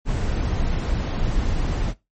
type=noise; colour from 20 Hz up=brown; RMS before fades=-22 dBFS; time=0.05-1.94 s; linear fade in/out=50 ms; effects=noise-tail reverb RT60 0.2 s tail -18 dB re dry + MP3 32 kbps